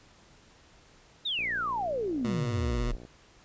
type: exponential sweep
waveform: sine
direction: down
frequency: 3866 to 31.57 Hz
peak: -28 dBFS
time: 1.25-2.96 s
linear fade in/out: 10 ms
type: click train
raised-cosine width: 2 ms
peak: -33 dBFS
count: 100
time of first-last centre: 1.39-3.051 s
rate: 59.6 Hz
type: tone with vibrato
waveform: 15% pulse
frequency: 120 Hz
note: B2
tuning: 49 cents flat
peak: -25 dBFS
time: 2.24-2.92 s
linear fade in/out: 10 ms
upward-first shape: sine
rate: 16 Hz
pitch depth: 31 cents each way
effects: pink hiss -58 dBFS RMS until 3.44 s + resampled to 16000 Hz

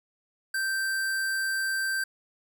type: tone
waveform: square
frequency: 1564 Hz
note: G6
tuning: 4 cents flat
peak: -27 dBFS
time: 0.54-2.04 s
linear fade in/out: 5 ms
effects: none

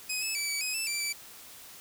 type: tone with pitch steps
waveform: 15% pulse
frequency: 2521 / 2600 / 2309 / 2286 / 2525 / 2644 / 2342 / 2317 Hz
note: D#7 / E7 / D7 / D7 / D#7 / E7 / D7 / D7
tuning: +22 / -24 / -30 / -47 / +25 / +5 / -5 / -24 cents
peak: -23 dBFS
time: 0.09-1.13 s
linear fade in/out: 10 ms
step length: 130 ms
effects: white hiss -49 dBFS RMS until 1.8 s

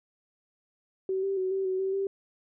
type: tone with pitch steps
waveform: sine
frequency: 380.1 / 390.8 / 374.2 / 385.8 / 375 / 383.7 / 391.4 Hz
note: F#4 / G4 / F#4 / G4 / F#4 / G4 / G4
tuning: +47 / -5 / +20 / -28 / +23 / -37 / -3 cents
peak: -26 dBFS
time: 1.09-2.07 s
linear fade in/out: 2 ms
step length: 140 ms
effects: none

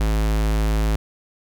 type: tone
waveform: square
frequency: 53.5 Hz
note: A1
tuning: 48 cents flat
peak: -18 dBFS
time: 0-0.96 s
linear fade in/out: 5 ms
effects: none

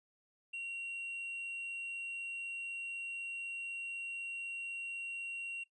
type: tone with hard clipping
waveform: sine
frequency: 2748 Hz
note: F7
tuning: 29 cents flat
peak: -39 dBFS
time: 0.53-5.64 s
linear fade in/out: 10 ms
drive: 2 dB
effects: noise-tail reverb RT60 0.1 s tail -18 dB re dry + resampled to 24000 Hz

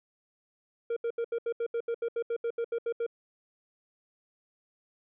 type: tone bursts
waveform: triangle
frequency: 466.2 Hz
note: A#4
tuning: in tune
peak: -26 dBFS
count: 16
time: 0.9-3.065 s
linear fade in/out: 5 ms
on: 65 ms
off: 75 ms
effects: resampled to 8000 Hz

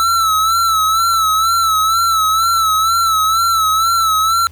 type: tone with vibrato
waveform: square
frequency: 1318.5 Hz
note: E6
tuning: in tune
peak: -12 dBFS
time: 0-4.47 s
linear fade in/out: 0 ms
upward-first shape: sine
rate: 2.1 Hz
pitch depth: 58 cents each way
effects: added 83 Hz sine -36 dBFS peak until 4.51 s + pink hiss -48 dBFS RMS until 4.51 s

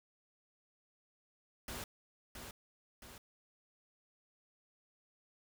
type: noise with echo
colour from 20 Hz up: pink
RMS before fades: -44 dBFS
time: 1.68-1.84 s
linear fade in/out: 2 ms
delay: 670 ms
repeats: 2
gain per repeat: -5 dB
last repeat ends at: 3.18 s
effects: none

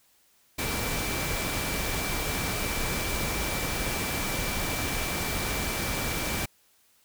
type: tone in noise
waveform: sine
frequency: 2335 Hz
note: D7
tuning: 11 cents flat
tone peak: -37 dBFS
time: 0.58-6.46 s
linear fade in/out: 10 ms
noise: pink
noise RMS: -30 dBFS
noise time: 0.58-6.46 s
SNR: -10 dB
effects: white hiss -64 dBFS RMS until 7.04 s

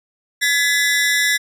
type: ring-modulated tone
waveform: sawtooth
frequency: 1851 Hz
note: A#6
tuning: 13 cents flat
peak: -8 dBFS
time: 0.41-1.38 s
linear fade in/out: 20 ms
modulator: 152 Hz
effects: resampled to 32000 Hz

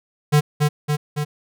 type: tone with echo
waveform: square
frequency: 148.6 Hz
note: D3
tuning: 21 cents sharp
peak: -12 dBFS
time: 0.32-0.41 s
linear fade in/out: 20 ms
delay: 280 ms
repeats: 3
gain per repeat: -3 dB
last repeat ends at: 1.25 s
effects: none

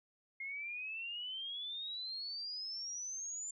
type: exponential sweep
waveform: sine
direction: up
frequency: 2131 to 7200 Hz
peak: -40 dBFS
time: 0.4-3.51 s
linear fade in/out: 5 ms
effects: none

